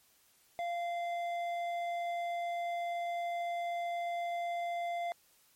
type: tone with hard clipping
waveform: sine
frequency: 692 Hz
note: F5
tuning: 16 cents flat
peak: -35 dBFS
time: 0.59-5.12 s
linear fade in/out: 0 ms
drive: 8 dB
effects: white hiss -67 dBFS RMS until 5.55 s + MP3 64 kbps